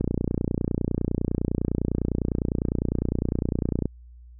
click train, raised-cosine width 3 ms, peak -11 dBFS, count 116, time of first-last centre 0.01-3.856 s, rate 29.9 Hz, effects added 60 Hz sine -44 dBFS peak until 4.39 s

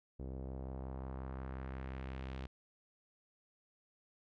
sawtooth tone with low-pass filter sweep, 65.6 Hz, C2, 5 cents sharp, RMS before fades -44 dBFS, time 0.19-2.47 s, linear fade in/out 10 ms, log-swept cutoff 450 to 3600 Hz, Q 1.3, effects none

